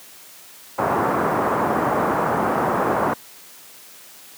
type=low-pass noise; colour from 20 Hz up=white; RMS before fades=-20 dBFS; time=0.78-3.14 s; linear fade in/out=10 ms; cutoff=1200 Hz; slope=24 dB/octave; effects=white hiss -44 dBFS RMS until 4.37 s + high-pass 150 Hz 12 dB/octave